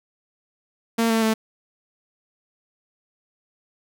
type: tone with pitch steps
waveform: sawtooth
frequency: 228.7 / 224.6 / 220.7 Hz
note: A#3 / A3 / A3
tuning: -33 / +36 / +5 cents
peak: -14 dBFS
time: 0.98-1.34 s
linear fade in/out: 10 ms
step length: 120 ms
effects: none